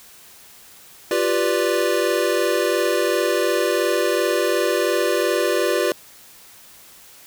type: chord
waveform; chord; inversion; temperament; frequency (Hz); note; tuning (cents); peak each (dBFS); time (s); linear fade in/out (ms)
square; G dominant seventh; third; equal; 349.2 / 392 / 493.9 / 587.3; F4 / G4 / B4 / D5; 0 / 0 / 0 / 0; -24; 1.11-5.92; 2
effects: white hiss -46 dBFS RMS until 7.26 s